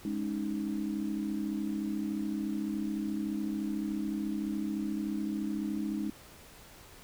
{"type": "chord", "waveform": "sine", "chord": "Ab suspended fourth", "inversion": "none", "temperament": "equal", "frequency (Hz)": [207.7, 277.2, 311.1], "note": ["Ab3", "Db4", "Eb4"], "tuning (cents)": [0, 0, 0], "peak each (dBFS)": [-34, -38, -35], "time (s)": [0.05, 6.1], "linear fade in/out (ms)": 2, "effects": ["pink hiss -53 dBFS RMS until 7.03 s"]}